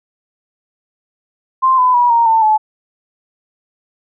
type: tone with pitch steps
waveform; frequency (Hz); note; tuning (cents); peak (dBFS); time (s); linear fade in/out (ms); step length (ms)
sine; 1046.5 / 1006.8 / 968.6 / 931.8 / 896.4 / 862.4; C6 / B5 / B5 / A#5 / A5 / A5; 0 / +33 / -34 / -1 / +32 / -35; -8; 1.62-2.58; 20; 160
effects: none